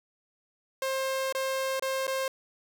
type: tone with dropouts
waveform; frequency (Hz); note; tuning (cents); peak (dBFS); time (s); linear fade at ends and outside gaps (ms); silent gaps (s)
sawtooth; 531; C5; +25; -24; 0.82-2.28; 2; 1.325-1.349 / 1.796-1.823 / 2.069-2.078
effects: none